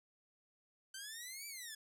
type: exponential two-way sweep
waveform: 10% pulse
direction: up then down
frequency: 1531 to 2342 to 1685 Hz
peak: -37 dBFS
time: 0.94-1.75 s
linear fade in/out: 5 ms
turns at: 1.47 s
effects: none